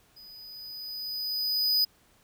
square tone with level ramp, 4978 Hz, D#8, in tune, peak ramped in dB -48 to -21 dBFS, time 0.16-1.85 s, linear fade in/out 10 ms, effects pink hiss -63 dBFS RMS until 2.23 s

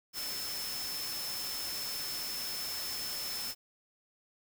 sine tone in noise, 5274 Hz, E8, in tune, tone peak -38 dBFS, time 0.13-3.55 s, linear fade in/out 50 ms, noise white, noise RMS -40 dBFS, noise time 0.13-3.55 s, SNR -1 dB, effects none

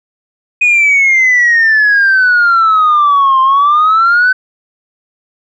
sine exponential two-way sweep, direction down then up, 2489 to 1046.5 to 1529 Hz, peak -4 dBFS, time 0.61-4.33 s, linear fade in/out 10 ms, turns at 3.41 s, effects tanh soft clip ceiling -3 dBFS

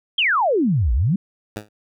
sine exponential two-way sweep, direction down then up, 3322 to 53.4 to 212.6 Hz, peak -15 dBFS, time 0.18-1.16 s, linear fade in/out 5 ms, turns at 0.93 s
10% pulse tone with exponential decay, 105.8 Hz, G#2, 33 cents sharp, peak -16 dBFS, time 1.56-1.69 s, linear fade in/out 5 ms, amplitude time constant 28 ms
effects none

